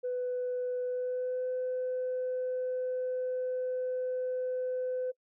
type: tone with pitch glide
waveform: sine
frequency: 498.1 to 507.1 Hz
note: B4 to B4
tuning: +15 to +46 cents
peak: -29 dBFS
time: 0.03-5.12 s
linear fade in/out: 20 ms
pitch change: +31 cents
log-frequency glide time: 0.85-1.47 s
effects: noise-tail reverb RT60 0.1 s tail -23 dB re dry + tanh soft clip ceiling -27 dBFS